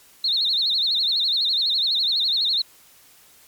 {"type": "tone with vibrato", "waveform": "sine", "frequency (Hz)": 3950, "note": "B7", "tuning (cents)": 0, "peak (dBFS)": -18, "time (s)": [0.24, 2.62], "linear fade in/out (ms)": 5, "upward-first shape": "sine", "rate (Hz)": 12, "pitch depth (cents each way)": 170, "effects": ["white hiss -52 dBFS RMS until 3.47 s", "MP3 96 kbps"]}